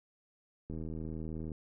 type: click train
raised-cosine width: 3 ms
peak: -29 dBFS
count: 66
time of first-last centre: 0.7-1.518 s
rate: 79.5 Hz
effects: none